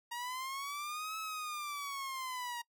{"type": "linear two-way sweep", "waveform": "sawtooth", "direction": "up then down", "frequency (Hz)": [942, 1300, 942], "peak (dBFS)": -35, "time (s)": [0.11, 2.62], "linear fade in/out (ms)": 10, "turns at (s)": 1.18, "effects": ["noise-tail reverb RT60 0.1 s tail -22 dB re dry"]}